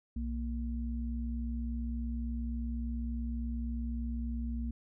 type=tone pair together; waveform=sine; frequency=61.74 / 233.1 Hz; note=B1 / A#3; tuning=0 / 0 cents; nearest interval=octave + major seventh; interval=2300 cents; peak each=-34 / -38 dBFS; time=0.16-4.71 s; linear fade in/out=5 ms; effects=none